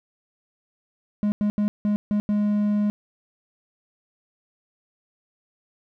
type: tone bursts at uneven times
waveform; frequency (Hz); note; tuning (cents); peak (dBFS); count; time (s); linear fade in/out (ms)
triangle; 207.7; G#3; 0; -17; 6; 1.23-1.32 / 1.41-1.5 / 1.58-1.68 / 1.85-1.96 / 2.11-2.2 / 2.29-2.9; 0
effects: none